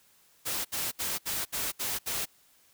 white noise bursts, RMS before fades -32 dBFS, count 7, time 0.45-2.258 s, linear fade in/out 20 ms, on 200 ms, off 68 ms, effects white hiss -63 dBFS RMS until 2.73 s

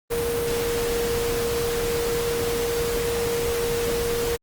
sine tone in noise, 470 Hz, A#4, 14 cents sharp, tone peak -23 dBFS, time 0.1-4.37 s, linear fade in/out 20 ms, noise pink, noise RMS -29 dBFS, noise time 0.1-4.37 s, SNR +3 dB, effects Opus 32 kbps

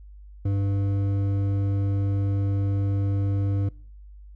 triangle tone with hard clipping, 99.2 Hz, G2, 21 cents sharp, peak -23 dBFS, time 0.45-3.69 s, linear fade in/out 5 ms, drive 13 dB, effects noise-tail reverb RT60 0.5 s tail -24 dB re dry + added 50 Hz sine -42 dBFS peak until 4.35 s

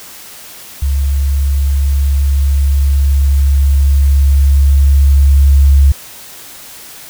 sine tone with level ramp, 69.5 Hz, C#2, 5 cents sharp, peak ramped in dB -10 to -3 dBFS, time 0.82-5.92 s, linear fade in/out 5 ms, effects white hiss -33 dBFS RMS until 7.09 s

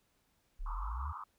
sine exponential sweep, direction up, 31.97 to 80.6 Hz, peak -36 dBFS, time 0.59-1.13 s, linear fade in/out 20 ms
white band-pass noise, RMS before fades -45 dBFS, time 0.66-1.24 s, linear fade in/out 2 ms, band 890 to 1300 Hz, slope 96 dB/octave
effects pink hiss -75 dBFS RMS until 1.38 s

